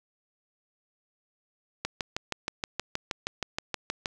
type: click train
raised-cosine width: 0.2 ms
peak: -12 dBFS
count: 15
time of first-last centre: 1.85-4.058 s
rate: 6.34 Hz
effects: none